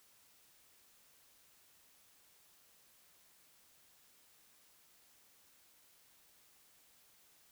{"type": "silence", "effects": ["white hiss -67 dBFS RMS until 7.51 s"]}